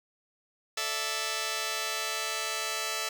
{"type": "chord", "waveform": "5% pulse", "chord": "A suspended fourth", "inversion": "none", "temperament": "just", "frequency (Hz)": [440, 586.7, 660], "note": ["A4", "D5", "E5"], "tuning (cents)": [0, -2, 2], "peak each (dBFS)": [-25, -26, -23], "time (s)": [0.77, 3.09], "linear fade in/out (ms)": 5, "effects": []}